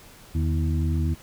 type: harmonic tone with a mistuned harmonic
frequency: 81.2 Hz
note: E2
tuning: 26 cents flat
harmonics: 1 / 2 / 3 / 4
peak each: -22 / -28 / -32 / -34 dBFS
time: 0.34-1.15 s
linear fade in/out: 20 ms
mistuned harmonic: 2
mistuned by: -89 cents
effects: pink hiss -49 dBFS RMS until 1.22 s